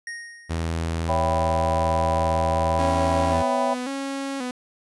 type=tone with exponential decay; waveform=square; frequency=1864.7 Hz; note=A#6; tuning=in tune; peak=-30 dBFS; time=0.07-0.99 s; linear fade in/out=2 ms; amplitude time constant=200 ms
type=tone with pitch glide; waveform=sawtooth; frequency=82.41 to 83.03 Hz; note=E2 to E2; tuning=0 to +13 cents; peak=-20 dBFS; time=0.49-3.43 s; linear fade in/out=20 ms; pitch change=+13 cents; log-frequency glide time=2.9-3.14 s
type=chord; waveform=sine; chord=C# half-diminished seventh; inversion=none; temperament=equal; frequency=554.4 / 659.3 / 784 / 987.8 Hz; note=C#5 / E5 / G5 / B5; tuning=0 / 0 / 0 / 0 cents; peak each=-26 dBFS; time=1.08-3.75 s; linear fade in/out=20 ms
type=tone with vibrato; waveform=sawtooth; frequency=261.6 Hz; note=C4; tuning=in tune; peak=-23 dBFS; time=2.79-4.51 s; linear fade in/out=2 ms; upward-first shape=square; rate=0.93 Hz; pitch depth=81 cents each way
effects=resampled to 24000 Hz